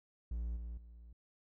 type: tone with level steps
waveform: triangle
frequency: 58 Hz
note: A#1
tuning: 8 cents flat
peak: -34 / -39 / -50 dBFS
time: 0.31-1.13 s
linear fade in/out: 5 ms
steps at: 0.56 / 0.77 s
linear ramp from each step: 10 ms
effects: none